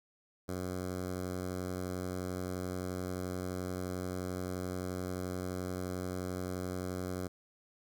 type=tone with notch filter; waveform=10% pulse; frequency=91.5 Hz; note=F#2; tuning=19 cents flat; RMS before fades=-38 dBFS; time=0.48-7.28 s; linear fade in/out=10 ms; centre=2700 Hz; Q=0.83; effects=none